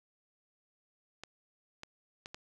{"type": "clicks", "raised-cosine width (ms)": 0.2, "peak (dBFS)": -26, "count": 4, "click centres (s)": [1.236, 1.834, 2.259, 2.345], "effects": []}